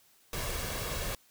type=noise with comb filter; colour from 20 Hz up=pink; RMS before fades=-35 dBFS; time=0.33-1.15 s; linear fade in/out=2 ms; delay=1.8 ms; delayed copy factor=+0.5; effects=white hiss -64 dBFS RMS until 1.3 s